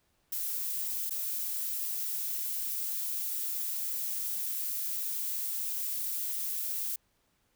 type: noise with dropouts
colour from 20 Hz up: violet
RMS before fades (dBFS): -34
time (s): 0.32-6.96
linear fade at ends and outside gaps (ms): 5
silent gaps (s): 1.097-1.106
effects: pink hiss -73 dBFS RMS until 7.55 s